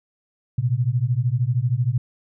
sine beating tone pair, 116.54 / 129.54 Hz, A#2 / C3, 0 / -17 cents, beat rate 13 Hz, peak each -21 dBFS, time 0.58-1.98 s, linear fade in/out 5 ms, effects none

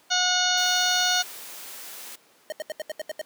harmonic tone, 727 Hz, F#5, 31 cents flat, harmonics 1 / 2 / 3 / 4 / 5 / 6 / 7 / 8 / 9, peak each -28 / -26 / -37 / -29 / -28 / -27 / -38 / -30 / -32 dBFS, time 0.1-1.23 s, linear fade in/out 20 ms
white noise, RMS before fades -40 dBFS, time 0.57-2.16 s, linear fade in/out 10 ms
square tone bursts, 619 Hz, D#5, 9 cents flat, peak -29 dBFS, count 8, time 2.5-3.214 s, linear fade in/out 0 ms, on 21 ms, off 78 ms
effects pink hiss -58 dBFS RMS until 3.25 s + high-pass 300 Hz 12 dB/octave

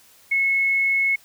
sine tone, 2187 Hz, C#7, 24 cents flat, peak -17 dBFS, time 0.31-1.16 s, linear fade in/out 10 ms, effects white hiss -53 dBFS RMS until 1.24 s

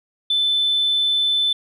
sine tone, 3520 Hz, A7, in tune, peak -15 dBFS, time 0.3-1.53 s, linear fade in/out 5 ms, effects tanh soft clip ceiling -11 dBFS

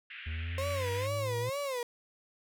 white band-pass noise, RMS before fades -46 dBFS, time 0.1-1.07 s, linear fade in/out 5 ms, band 1500 to 3000 Hz, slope 48 dB/octave
triangle exponential sweep, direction up, 77.78 to 116.54 Hz, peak -32 dBFS, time 0.26-1.5 s, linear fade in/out 10 ms
35% pulse tone with vibrato, 523.3 Hz, C5, in tune, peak -31 dBFS, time 0.58-1.83 s, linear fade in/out 2 ms, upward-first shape sine, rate 2.2 Hz, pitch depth 160 cents each way
effects none

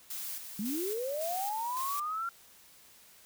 blue noise with tremolo, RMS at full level -39 dBFS, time 0.1-2 s, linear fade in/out 5 ms, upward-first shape square, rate 1.8 Hz, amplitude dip 50%
sine linear sweep, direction up, 192.8 to 1388 Hz, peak -32 dBFS, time 0.59-2.29 s, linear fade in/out 2 ms
effects white hiss -58 dBFS RMS until 3.25 s

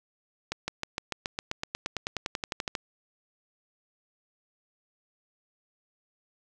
accelerating click train, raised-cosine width 0.2 ms, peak -13 dBFS, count 21, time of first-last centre 0.52-2.752 s, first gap 160 ms, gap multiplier 0.96, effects none

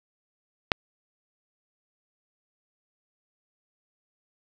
click, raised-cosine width 0.3 ms, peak -3 dBFS, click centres 0.718 s, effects none

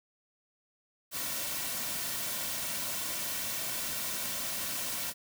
white noise with comb filter, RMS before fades -35 dBFS, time 1.11-5.14 s, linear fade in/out 50 ms, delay 2.4 ms, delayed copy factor -0.5, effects none

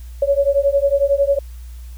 sine beating tone pair, 554.4 / 565.4 Hz, C#5 / C#5, 0 / +34 cents, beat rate 11 Hz, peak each -16 dBFS, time 0.22-1.39 s, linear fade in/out 5 ms, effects added 60 Hz sine -31 dBFS peak until 1.97 s + white hiss -51 dBFS RMS until 1.97 s

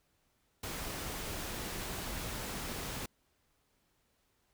pink noise, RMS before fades -40 dBFS, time 0.63-3.06 s, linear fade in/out 5 ms, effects pink hiss -75 dBFS RMS until 4.53 s

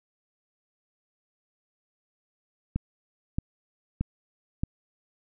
click train, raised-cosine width 5 ms, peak -14 dBFS, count 4, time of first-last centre 2.76-4.635 s, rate 1.6 Hz, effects none

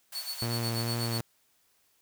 white high-pass noise, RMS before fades -43 dBFS, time 0.12-1.21 s, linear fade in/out 5 ms, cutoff 550 Hz, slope 48 dB/octave
40% pulse tone with tremolo, 4435 Hz, C#8, in tune, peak -31 dBFS, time 0.15-1.18 s, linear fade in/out 0 ms, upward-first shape sine, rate 8.2 Hz, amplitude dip 90%
sawtooth tone with vibrato, 116.7 Hz, A#2, 2 cents sharp, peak -26 dBFS, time 0.42-1.21 s, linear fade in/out 0 ms, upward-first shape sine, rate 2.3 Hz, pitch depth 17 cents each way
effects white hiss -69 dBFS RMS until 2.01 s

